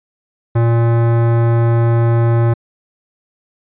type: tone with hard clipping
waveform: sine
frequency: 116.54 Hz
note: A#2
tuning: in tune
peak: -12 dBFS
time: 0.55-2.54 s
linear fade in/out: 10 ms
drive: 18 dB
effects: resampled to 8000 Hz